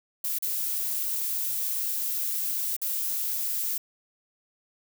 violet noise with dropouts, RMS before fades -29 dBFS, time 0.24-3.78 s, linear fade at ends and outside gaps 5 ms, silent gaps 0.387-0.424 / 2.766-2.816 s, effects none

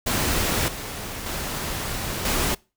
pink noise with level steps, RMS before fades -23 / -33 / -29 / -23 dBFS, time 0.06-2.55 s, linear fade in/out 10 ms, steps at 0.68 / 1.26 / 2.25 s, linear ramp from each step 2 ms, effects noise-tail reverb RT60 0.3 s tail -24 dB re dry

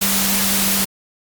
sine tone in noise, 196 Hz, G3, in tune, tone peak -23 dBFS, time 0.01-0.85 s, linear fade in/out 10 ms, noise white, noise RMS -18 dBFS, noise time 0.01-0.85 s, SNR -8 dB, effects Opus 48 kbps

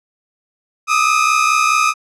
30% pulse tone pair together, 1216 / 1280.7 Hz, D#6 / D#6, -40 / +50 cents, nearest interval minor second, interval 90 cents, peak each -12 dBFS, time 0.87-1.94 s, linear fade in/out 50 ms, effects low-pass 8000 Hz 12 dB/octave

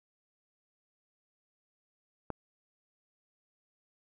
click, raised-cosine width 1 ms, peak -21 dBFS, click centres 2.303 s, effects none

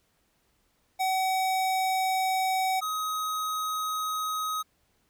square tone pair in turn, 756 / 1263 Hz, F#5 / D#6, +37 / +26 cents, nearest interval major sixth, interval 889 cents, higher second, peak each -25 / -29 dBFS, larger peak first, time 0.99-2.81 / 2.81-4.63 s, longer neither, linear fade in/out 20 ms, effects pink hiss -70 dBFS RMS until 5.09 s

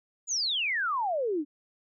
sine exponential sweep, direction down, 7130 to 277.2 Hz, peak -26 dBFS, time 0.27-1.45 s, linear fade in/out 50 ms, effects none

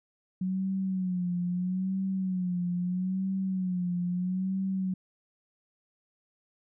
sine tone with vibrato, 183.9 Hz, F#3, 10 cents flat, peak -27 dBFS, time 0.41-4.94 s, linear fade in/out 5 ms, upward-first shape sine, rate 0.77 Hz, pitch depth 72 cents each way, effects none

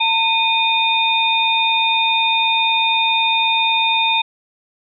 sine tone cluster, 903 / 2473 / 3644 Hz, A5 / D#7 / A#7, +45 / -11 / -40 cents, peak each -18 dBFS, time 0-4.22 s, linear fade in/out 10 ms, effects none

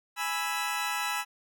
20% pulse chord, E major, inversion first, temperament equal, 830.6 / 987.8 / 1318.5 Hz, G#5 / B5 / E6, 0 / 0 / 0 cents, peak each -29 / -29 / -28 dBFS, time 0.16-1.25 s, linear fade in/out 50 ms, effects none

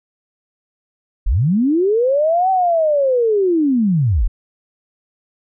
sine linear two-way sweep, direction up then down, 30.07 to 770 to 30.07 Hz, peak -12 dBFS, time 1.26-4.28 s, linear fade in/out 10 ms, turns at 2.5 s, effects none

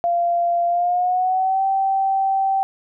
sine tone with pitch glide, 691 to 775.6 Hz, F5 to G5, -19 to -19 cents, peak -16 dBFS, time 0.04-2.63 s, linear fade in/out 0 ms, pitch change +200 cents, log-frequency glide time 0.67-1.64 s, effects none

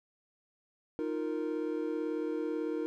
triangle chord, Eb suspended second, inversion none, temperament equal with one note detuned, 311.1 / 349.2 / 464.6 Hz, Eb4 / F4 / Bb4, 0 / 0 / -6 cents, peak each -33 / -36 / -34 dBFS, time 0.99-2.86 s, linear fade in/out 0 ms, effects none

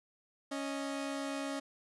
sawtooth tone pair together, 276.9 / 622.3 Hz, C#4 / D#5, -2 / 0 cents, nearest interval octave + major second, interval 1402 cents, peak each -33 / -38 dBFS, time 0.51-1.6 s, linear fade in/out 10 ms, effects resampled to 24000 Hz + 11-bit

